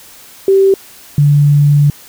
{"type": "tone pair in turn", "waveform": "sine", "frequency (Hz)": [388.3, 145.17], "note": ["G4", "D3"], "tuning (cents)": [-16, -20], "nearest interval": "octave + perfect fourth", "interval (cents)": 1704, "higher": "first", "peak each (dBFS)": -5, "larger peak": "neither", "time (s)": [[0.48, 0.74], [1.18, 1.9]], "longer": "second", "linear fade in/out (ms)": 2, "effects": ["white hiss -38 dBFS RMS until 2.08 s"]}